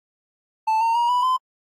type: tone with pitch steps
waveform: triangle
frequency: 880 / 914.2 / 949.7 / 986.6 / 1025 Hz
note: A5 / A#5 / A#5 / B5 / C6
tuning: 0 / -34 / +32 / -2 / -36 cents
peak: -15 dBFS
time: 0.67-1.37 s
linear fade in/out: 10 ms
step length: 140 ms
effects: AAC 48 kbps